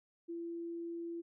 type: tone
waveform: sine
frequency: 338.1 Hz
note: E4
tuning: 44 cents sharp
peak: -39 dBFS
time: 0.28-1.22 s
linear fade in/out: 20 ms
effects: none